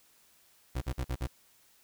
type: tone bursts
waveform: 30% pulse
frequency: 64 Hz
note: C2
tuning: 38 cents flat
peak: -28 dBFS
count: 5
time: 0.75-1.272 s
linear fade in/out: 10 ms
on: 66 ms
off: 48 ms
effects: white hiss -64 dBFS RMS until 1.83 s